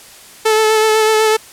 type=tone with vibrato; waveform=sawtooth; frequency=435.9 Hz; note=A4; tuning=16 cents flat; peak=-6 dBFS; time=0.45-1.37 s; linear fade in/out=10 ms; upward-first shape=sine; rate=8 Hz; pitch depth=21 cents each way; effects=white hiss -39 dBFS RMS until 1.52 s + low-pass 12000 Hz 12 dB/octave